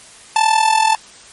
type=tone with amplitude modulation; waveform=45% pulse; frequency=880 Hz; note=A5; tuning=in tune; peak=-8 dBFS; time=0.36-0.95 s; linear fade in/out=2 ms; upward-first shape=sine; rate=41 Hz; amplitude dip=70%; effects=white hiss -41 dBFS RMS until 1.32 s + MP3 48 kbps